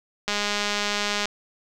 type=click train; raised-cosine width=0.2 ms; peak=-8 dBFS; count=202; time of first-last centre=0.28-1.256 s; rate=206 Hz; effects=none